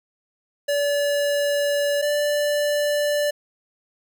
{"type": "tone pair in turn", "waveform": "square", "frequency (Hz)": [575, 586.4], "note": ["D5", "D5"], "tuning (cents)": [-37, -3], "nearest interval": "unison", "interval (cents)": 34, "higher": "second", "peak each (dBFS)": -20, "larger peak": "neither", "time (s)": [[0.68, 2.02], [2.02, 3.31]], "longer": "first", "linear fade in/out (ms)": 10, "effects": []}